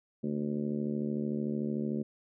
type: harmonic tone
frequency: 73.42 Hz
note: D2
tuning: in tune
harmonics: 2 / 3 / 4 / 5 / 6 / 7 / 8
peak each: -39 / -32 / -41 / -38 / -47 / -45 / -50 dBFS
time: 0.23-2.03 s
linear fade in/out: 10 ms
effects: none